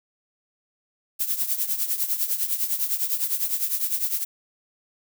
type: noise with tremolo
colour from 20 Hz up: violet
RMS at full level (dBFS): -22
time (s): 1.19-4.25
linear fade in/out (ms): 20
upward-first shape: triangle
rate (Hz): 9.9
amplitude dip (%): 80
effects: none